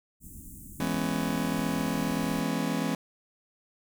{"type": "band-stop noise", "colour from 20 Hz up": "pink", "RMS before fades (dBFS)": -45, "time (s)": [0.2, 2.44], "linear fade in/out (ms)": 50, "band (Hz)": [300, 7300], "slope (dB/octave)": 48}
{"type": "chord", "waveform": "40% pulse", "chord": "C# minor seventh", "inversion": "first", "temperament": "just", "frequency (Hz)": [166.31, 207.9, 249.5, 277.2], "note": ["E3", "G#3", "B3", "C#4"], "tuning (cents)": [16, 2, 18, 0], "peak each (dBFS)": -32, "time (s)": [0.8, 2.95], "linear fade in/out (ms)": 2}
{"effects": []}